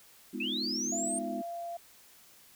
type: chord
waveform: sine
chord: F half-diminished seventh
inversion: first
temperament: just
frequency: 209.5 / 251.4 / 314.3 / 349.2 Hz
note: Ab3 / Cb4 / Eb4 / F4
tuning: +15 / +31 / +18 / 0 cents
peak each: -40 / -38 / -41 / -43 dBFS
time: 0.33-1.42 s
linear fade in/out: 10 ms
type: linear sweep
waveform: sine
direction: up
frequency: 2483 to 8870 Hz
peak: -32 dBFS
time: 0.4-1.19 s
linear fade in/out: 5 ms
type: tone with pitch glide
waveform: sine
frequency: 680 to 686.3 Hz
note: F5 to F5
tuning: -46 to -30 cents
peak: -36 dBFS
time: 0.92-1.77 s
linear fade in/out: 5 ms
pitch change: +16 cents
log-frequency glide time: 1.38-1.48 s
effects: white hiss -58 dBFS RMS until 2.55 s